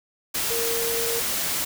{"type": "tone in noise", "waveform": "sine", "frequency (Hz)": 463.1, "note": "A#4", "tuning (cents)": -11, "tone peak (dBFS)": -27, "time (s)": [0.5, 1.2], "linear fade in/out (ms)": 10, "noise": "white", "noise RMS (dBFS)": -26, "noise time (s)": [0.34, 1.65], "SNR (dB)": -4, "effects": []}